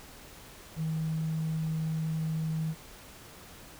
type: tone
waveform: triangle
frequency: 159.1 Hz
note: D#3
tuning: 39 cents sharp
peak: -25 dBFS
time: 0.76-2.75 s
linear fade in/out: 50 ms
effects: tanh soft clip ceiling -26 dBFS + pink hiss -50 dBFS RMS until 3.79 s